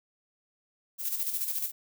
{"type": "noise with tremolo", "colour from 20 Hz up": "violet", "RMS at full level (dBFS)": -30, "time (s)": [0.98, 1.72], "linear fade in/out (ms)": 50, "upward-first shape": "square", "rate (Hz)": 14, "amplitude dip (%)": 50, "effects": []}